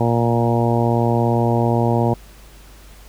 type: harmonic tone with a mistuned harmonic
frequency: 117.4 Hz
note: A#2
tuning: 13 cents sharp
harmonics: 1 / 2 / 3 / 4 / 5 / 6 / 7 / 8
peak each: -18 / -21 / -23 / -24 / -25 / -26 / -26 / -27 dBFS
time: 0-2.14 s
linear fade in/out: 5 ms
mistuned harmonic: 1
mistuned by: +16 cents
effects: added 50 Hz sine -42 dBFS peak until 3.08 s + pink hiss -47 dBFS RMS until 3.08 s